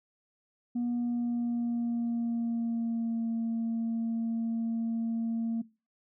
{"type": "tone with pitch glide", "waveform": "sine", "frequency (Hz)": [240.4, 228.5], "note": ["B3", "A#3"], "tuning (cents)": [-46, -34], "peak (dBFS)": -26, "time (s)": [0.75, 5.62], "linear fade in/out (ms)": 10, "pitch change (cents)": -88, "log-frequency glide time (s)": [0.96, 3.28], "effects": ["noise-tail reverb RT60 0.3 s tail -21 dB re dry", "tanh soft clip ceiling -26 dBFS"]}